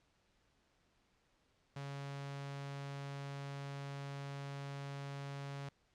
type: tone with notch filter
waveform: sawtooth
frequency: 140 Hz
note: C#3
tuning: 18 cents sharp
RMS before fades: -45 dBFS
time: 1.76-5.69 s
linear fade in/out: 5 ms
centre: 320 Hz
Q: 1.7
effects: pink hiss -75 dBFS RMS until 5.94 s + low-pass 6000 Hz 12 dB/octave